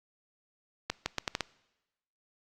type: accelerating click train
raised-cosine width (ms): 0.2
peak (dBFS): -12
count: 6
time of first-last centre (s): 0.9-1.407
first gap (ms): 160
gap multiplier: 0.77
effects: noise-tail reverb RT60 1.0 s tail -22 dB re dry + Opus 48 kbps